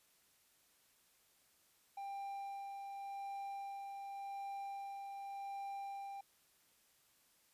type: tone with tremolo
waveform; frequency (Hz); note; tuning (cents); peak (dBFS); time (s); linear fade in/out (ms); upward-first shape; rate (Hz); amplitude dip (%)
triangle; 793; G5; +20; -40; 1.97-6.21; 5; sine; 0.88; 30
effects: white hiss -72 dBFS RMS until 7.53 s + resampled to 32000 Hz